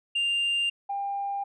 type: tone pair in turn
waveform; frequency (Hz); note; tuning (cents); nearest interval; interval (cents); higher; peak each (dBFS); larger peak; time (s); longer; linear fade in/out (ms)
sine; 2794 / 798.7; F7 / G5; 0 / +32; octave + minor seventh; 2168; first; -21 / -27; first; 0.15-0.7 / 0.89-1.44; neither; 10
effects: tanh soft clip ceiling -22 dBFS